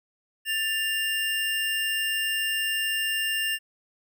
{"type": "tone pair together", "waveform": "square", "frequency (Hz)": [1773.1, 2800], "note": ["A6", "F7"], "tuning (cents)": [13, 4], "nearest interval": "minor sixth", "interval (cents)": 791, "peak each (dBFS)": [-30, -27], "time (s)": [0.45, 3.59], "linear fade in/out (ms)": 50, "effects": []}